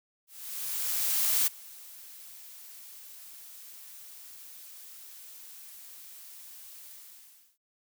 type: noise with ADSR envelope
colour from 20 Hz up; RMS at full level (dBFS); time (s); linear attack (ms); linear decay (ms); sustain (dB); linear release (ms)
blue; -25; 0.27-7.58; 1200; 13; -23; 660
effects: none